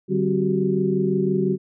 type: tone cluster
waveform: sine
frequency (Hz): 148.1 / 191.7 / 262.3 / 368.6 / 394.5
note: D3 / G3 / C4 / F#4 / G4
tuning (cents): +15 / -38 / +4 / -7 / +11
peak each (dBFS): -27 / -22 / -30 / -22 / -28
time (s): 0.08-1.58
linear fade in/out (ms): 50
effects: none